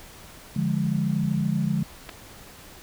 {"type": "chord", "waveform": "sine", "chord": "D diminished", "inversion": "none", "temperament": "equal", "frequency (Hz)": [146.83, 174.61, 207.7], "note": ["D3", "F3", "Ab3"], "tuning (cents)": [0, 0, 0], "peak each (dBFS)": -26, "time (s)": [0.56, 1.83], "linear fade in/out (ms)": 5}
{"type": "clicks", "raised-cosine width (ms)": 0.3, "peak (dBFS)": -21, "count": 2, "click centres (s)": [2.091, 2.094]}
{"effects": ["pink hiss -46 dBFS RMS until 2.82 s"]}